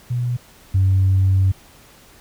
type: tone pair in turn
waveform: sine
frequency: 122.3 / 95.21 Hz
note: B2 / G2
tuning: -16 / -50 cents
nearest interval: major third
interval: 434 cents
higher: first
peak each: -18 / -11 dBFS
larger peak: second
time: 0.1-0.37 / 0.74-1.52 s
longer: second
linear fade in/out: 10 ms
effects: tanh soft clip ceiling -9 dBFS + pink hiss -48 dBFS RMS until 2.2 s